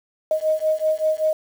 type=beating tone pair; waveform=sine; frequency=622.3 / 627.5 Hz; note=D#5 / D#5; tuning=0 / +15 cents; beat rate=5.2 Hz; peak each=-21 dBFS; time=0.31-1.33 s; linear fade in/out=2 ms; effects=7-bit